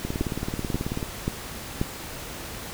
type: two click trains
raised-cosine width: 3 ms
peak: -11 / -15 dBFS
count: 4 / 19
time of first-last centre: 0.21-1.814 / 0.05-1.028 s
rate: 1.87 / 18.4 Hz
effects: pink hiss -37 dBFS RMS until 2.73 s

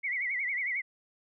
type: tone with vibrato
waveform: sine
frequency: 2093 Hz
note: C7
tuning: in tune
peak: -29 dBFS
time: 0.03-0.82 s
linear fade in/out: 20 ms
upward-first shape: sine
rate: 11 Hz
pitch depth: 130 cents each way
effects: none

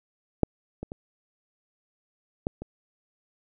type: clicks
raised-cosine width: 2 ms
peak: -6 / -21 / -23 / -13 / -23 dBFS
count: 5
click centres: 0.433 / 0.83 / 0.919 / 2.469 / 2.62 s
effects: none

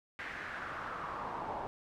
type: noise with band-pass filter sweep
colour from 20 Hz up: brown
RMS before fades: -41 dBFS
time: 0.19-1.67 s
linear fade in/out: 0 ms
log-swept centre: 1900 to 820 Hz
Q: 3.2
effects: none

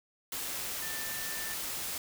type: tone in noise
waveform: sine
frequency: 1780 Hz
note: A6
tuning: 20 cents sharp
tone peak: -42 dBFS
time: 0.82-1.54 s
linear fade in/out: 2 ms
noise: white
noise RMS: -37 dBFS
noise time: 0.32-1.98 s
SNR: -8 dB
effects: none

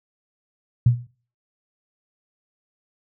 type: tone with exponential decay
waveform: sine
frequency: 120.6 Hz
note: B2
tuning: 41 cents flat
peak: -9 dBFS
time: 0.86-1.07 s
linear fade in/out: 5 ms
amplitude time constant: 45 ms
effects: noise-tail reverb RT60 0.4 s tail -17 dB re dry

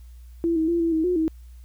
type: tone with pitch steps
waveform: sine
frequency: 335.5 / 319.5 / 340.8 / 332.4 / 318.7 / 359.6 / 319.2 Hz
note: E4 / D#4 / F4 / E4 / D#4 / F#4 / D#4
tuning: +31 / +46 / -42 / +15 / +42 / -49 / +44 cents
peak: -19 dBFS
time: 0.44-1.28 s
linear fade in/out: 0 ms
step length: 120 ms
effects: added 60 Hz sine -41 dBFS peak until 1.64 s + white hiss -63 dBFS RMS until 1.64 s

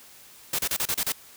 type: noise bursts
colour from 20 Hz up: white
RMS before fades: -26 dBFS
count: 7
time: 0.53-1.122 s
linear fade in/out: 5 ms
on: 58 ms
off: 31 ms
effects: white hiss -50 dBFS RMS until 1.36 s

